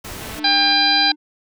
pink noise, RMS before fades -32 dBFS, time 0.04-0.4 s, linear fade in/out 10 ms
click train, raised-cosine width 0.3 ms, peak -22 dBFS, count 114, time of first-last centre 0.21-0.726 s, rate 219 Hz
triangle tone, 301.2 Hz, D4, 44 cents sharp, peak -26 dBFS, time 0.35-1.16 s, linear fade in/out 50 ms
harmonic tone, 800 Hz, G5, 35 cents sharp, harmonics 1 / 2 / 3 / 4 / 5 / 6, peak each -20 / -21 / -23 / -26 / -17 / -19 dBFS, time 0.44-1.12 s, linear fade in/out 5 ms
effects none

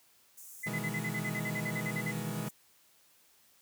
pink high-pass noise, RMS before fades -50 dBFS, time 0.37-2.51 s, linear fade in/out 10 ms, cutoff 6400 Hz, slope 48 dB/octave
sine tone bursts, 2025 Hz, B6, 43 cents sharp, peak -34 dBFS, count 15, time 0.63-2.116 s, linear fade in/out 10 ms, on 58 ms, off 44 ms
40% pulse chord, E major seventh, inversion second, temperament equal, 123.47 / 155.56 / 164.81 / 207.7 Hz, B2 / D#3 / E3 / G#3, 0 / 0 / 0 / 0 cents, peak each -40 / -39 / -41 / -38 dBFS, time 0.66-2.49 s, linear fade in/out 10 ms
effects white hiss -65 dBFS RMS until 3.61 s + high-pass 60 Hz 12 dB/octave

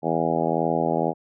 harmonic tone, 82 Hz, E2, 9 cents flat, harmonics 2 / 3 / 4 / 5 / 6 / 7 / 8 / 9 / 10, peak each -29 / -29 / -29 / -29 / -29 / -29 / -29 / -29 / -29 dBFS, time 0.02-1.14 s, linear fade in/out 50 ms, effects none

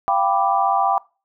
sine chord, G dominant seventh, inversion third, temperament equal with one note detuned, 688.8 / 784 / 987.8 / 1174.7 Hz, F5 / G5 / B5 / D6, -24 / 0 / 0 / 0 cents, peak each -24 / -18 / -23 / -22 dBFS, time 0.08-0.98 s, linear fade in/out 0 ms, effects noise-tail reverb RT60 0.3 s tail -21 dB re dry

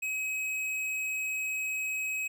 sine tone with tanh clipping, 2545 Hz, D#7, 39 cents sharp, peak -32 dBFS, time 0.02-2.28 s, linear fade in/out 10 ms, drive 13 dB, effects none

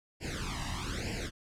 pink noise with flanger, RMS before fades -36 dBFS, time 0.2-1.31 s, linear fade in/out 50 ms, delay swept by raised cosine 0.4 to 1.06 ms, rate 1.1 Hz, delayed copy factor +0.95, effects low-pass 7000 Hz 12 dB/octave

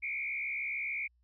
sine tone with frequency modulation, 2280 Hz, C#7, 48 cents sharp, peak -33 dBFS, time 0.02-1.08 s, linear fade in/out 20 ms, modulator 67.1 Hz, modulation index 2, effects added 60 Hz sine -67 dBFS peak until 1.23 s

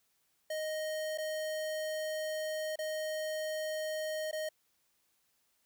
square tone with dropouts, 622.3 Hz, D#5, in tune, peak -35 dBFS, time 0.5-4.49 s, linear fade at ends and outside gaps 5 ms, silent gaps 1.176-1.183 / 2.758-2.788 / 4.313-4.328 s, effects white hiss -75 dBFS RMS until 5.65 s

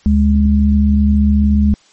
sine tone pair together, 73.27 / 207.7 Hz, D2 / G#3, -3 / 0 cents, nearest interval octave + tritone, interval 1803 cents, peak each -11 dBFS, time 0.06-1.74 s, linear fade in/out 0 ms, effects white hiss -50 dBFS RMS until 1.92 s + MP3 32 kbps

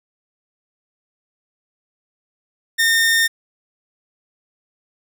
sawtooth tone, 1824 Hz, A#6, 38 cents flat, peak -10 dBFS, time 2.78-3.28 s, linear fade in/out 20 ms, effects none

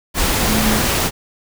sine tone in noise, 215.9 Hz, A3, 33 cents flat, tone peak -18 dBFS, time 0.45-0.83 s, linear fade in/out 50 ms, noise pink, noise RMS -17 dBFS, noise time 0.14-1.11 s, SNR -4 dB, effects none

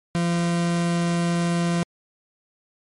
40% pulse tone, 171.5 Hz, F3, 31 cents flat, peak -19 dBFS, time 0.15-1.83 s, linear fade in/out 0 ms, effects MP3 48 kbps

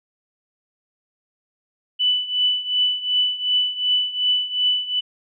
sine tone with tremolo, 2984 Hz, F#7, 14 cents sharp, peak -14 dBFS, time 1.99-5.01 s, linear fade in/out 20 ms, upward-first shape triangle, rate 2.7 Hz, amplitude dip 85%, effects none

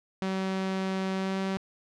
sawtooth tone with pitch glide, 190.3 to 192.07 Hz, F#3 to G3, +49 to -35 cents, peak -24 dBFS, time 0.22-1.57 s, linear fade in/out 0 ms, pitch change +16 cents, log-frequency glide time 1.14-1.38 s, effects low-pass 5000 Hz 12 dB/octave

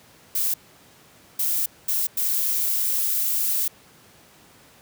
violet noise bursts at uneven times, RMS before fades -23 dBFS, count 4, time 0.35-0.54 / 1.39-1.66 / 1.88-2.07 / 2.17-3.68 s, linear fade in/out 5 ms, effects pink hiss -52 dBFS RMS until 4.81 s + high-pass 100 Hz 12 dB/octave

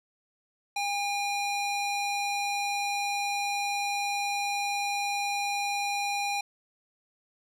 square tone with band-pass filter, 809 Hz, G#5, 46 cents flat, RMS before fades -30 dBFS, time 0.76-6.41 s, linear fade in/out 5 ms, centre 3200 Hz, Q 0.55, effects none

